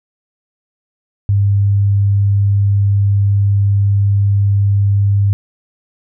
sine tone, 100.3 Hz, G2, 40 cents sharp, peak -9 dBFS, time 1.29-5.33 s, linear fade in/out 0 ms, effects none

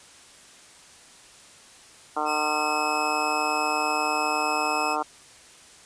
harmonic tone, 151.7 Hz, D#3, 44 cents flat, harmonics 2 / 3 / 4 / 5 / 6 / 7 / 8 / 9, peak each -35 / -35 / -35 / -29 / -30 / -32 / -32 / -33 dBFS, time 2.16-5.03 s, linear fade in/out 10 ms
sawtooth tone, 2579 Hz, E7, 39 cents flat, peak -25 dBFS, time 2.25-4.97 s, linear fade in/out 50 ms
effects white hiss -50 dBFS RMS until 5.85 s + resampled to 22050 Hz

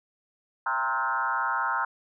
sine tone with frequency modulation, 1174.7 Hz, D6, in tune, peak -24 dBFS, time 0.66-1.85 s, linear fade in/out 5 ms, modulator 125 Hz, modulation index 2.7, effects none

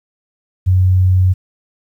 sine tone, 92.5 Hz, F#2, in tune, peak -8 dBFS, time 0.66-1.34 s, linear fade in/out 20 ms, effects 8-bit

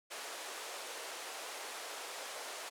pink band-pass noise, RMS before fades -45 dBFS, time 0.1-2.7 s, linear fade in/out 20 ms, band 450 to 11000 Hz, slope 24 dB/octave, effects none

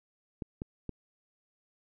clicks, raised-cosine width 3 ms, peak -23 dBFS, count 3, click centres 0.422 / 0.619 / 0.893 s, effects none

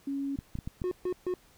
sine tone, 277.2 Hz, C#4, in tune, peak -30 dBFS, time 0.07-0.36 s, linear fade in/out 5 ms
clicks, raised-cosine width 5 ms, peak -23 dBFS, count 5, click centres 0.389 / 0.554 / 0.588 / 0.675 / 0.818 s
triangle tone bursts, 363.2 Hz, F#4, 32 cents flat, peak -26 dBFS, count 3, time 0.84-1.339 s, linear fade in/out 0 ms, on 73 ms, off 140 ms
effects pink hiss -61 dBFS RMS until 1.57 s

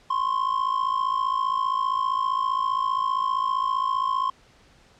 triangle ring-modulated tone, 1058 Hz, C6, 19 cents sharp, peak -17 dBFS, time 0.1-4.3 s, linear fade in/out 5 ms, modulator 27.6 Hz, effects pink hiss -56 dBFS RMS until 4.99 s + low-pass 6000 Hz 12 dB/octave

